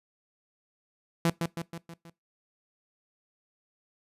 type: tone with echo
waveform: sawtooth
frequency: 167.8 Hz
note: E3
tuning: 31 cents sharp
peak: -18 dBFS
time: 1.25-1.3 s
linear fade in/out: 2 ms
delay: 160 ms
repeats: 5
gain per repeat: -5 dB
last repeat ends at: 2.1 s
effects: noise-tail reverb RT60 0.2 s tail -21 dB re dry + resampled to 32000 Hz